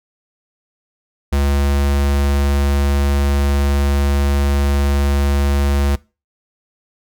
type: tone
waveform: square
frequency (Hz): 70.4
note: C#2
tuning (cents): +27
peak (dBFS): -14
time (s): 1.32-5.96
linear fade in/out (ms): 10
effects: noise-tail reverb RT60 0.3 s tail -22 dB re dry